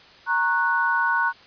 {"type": "chord", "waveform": "sine", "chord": "F# major", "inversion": "first", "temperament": "equal with one note detuned", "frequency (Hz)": [932.3, 1093.5, 1480], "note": ["A#5", "C#6", "F#6"], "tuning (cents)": [0, -24, 0], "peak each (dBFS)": [-24, -26, -21], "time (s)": [0.26, 1.33], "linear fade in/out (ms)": 50, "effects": ["white hiss -49 dBFS RMS until 1.46 s", "resampled to 11025 Hz"]}